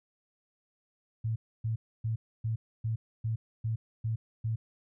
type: tone bursts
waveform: sine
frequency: 112 Hz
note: A2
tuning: 31 cents sharp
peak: -28 dBFS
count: 9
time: 1.24-4.56 s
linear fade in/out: 10 ms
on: 120 ms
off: 280 ms
effects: none